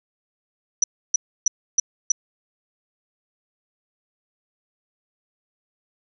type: tone bursts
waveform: sine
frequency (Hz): 5920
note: F#8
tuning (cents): 0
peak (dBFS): -13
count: 5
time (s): 0.82-2.12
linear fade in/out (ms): 5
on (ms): 20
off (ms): 300
effects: none